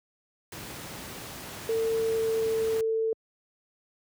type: noise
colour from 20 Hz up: pink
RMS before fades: -40 dBFS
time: 0.52-2.81 s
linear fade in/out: 2 ms
type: tone with pitch glide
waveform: sine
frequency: 450.4 to 446 Hz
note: A4 to A4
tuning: +40 to +23 cents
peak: -24 dBFS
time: 1.69-3.13 s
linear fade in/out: 2 ms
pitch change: -17 cents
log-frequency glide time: 1.86-2.59 s
effects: high-pass 80 Hz 12 dB/octave